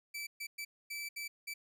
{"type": "tone bursts at uneven times", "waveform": "sawtooth", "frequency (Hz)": 2317, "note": "D7", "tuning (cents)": -24, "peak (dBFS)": -36, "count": 6, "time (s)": [[0.14, 0.27], [0.4, 0.47], [0.58, 0.65], [0.9, 1.09], [1.16, 1.28], [1.47, 1.54]], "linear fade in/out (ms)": 10, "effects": []}